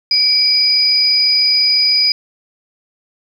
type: tone pair together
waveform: sine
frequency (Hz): 2312 / 4934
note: D7 / D#8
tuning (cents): -28 / -15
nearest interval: octave + minor second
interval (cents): 1313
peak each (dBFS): -22 / -10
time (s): 0.11-2.12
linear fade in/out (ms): 2
effects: 7-bit